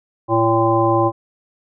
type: harmonic tone with a mistuned harmonic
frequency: 113.2 Hz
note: A2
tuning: 50 cents sharp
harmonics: 1 / 3 / 5 / 7 / 9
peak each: -21 / -17 / -20 / -20 / -19 dBFS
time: 0.28-1.12 s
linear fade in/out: 50 ms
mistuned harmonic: 9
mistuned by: +18 cents
effects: none